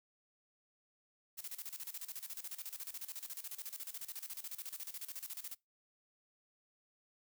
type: noise with tremolo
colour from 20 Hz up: blue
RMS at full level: -44 dBFS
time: 1.37-5.55 s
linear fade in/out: 20 ms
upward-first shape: square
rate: 14 Hz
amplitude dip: 80%
effects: noise-tail reverb RT60 0.2 s tail -24 dB re dry